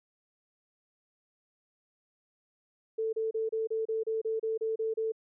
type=tone bursts; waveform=sine; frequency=443.8 Hz; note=A4; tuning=15 cents sharp; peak=-28 dBFS; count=12; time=2.98-5.121 s; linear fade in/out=10 ms; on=150 ms; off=31 ms; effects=none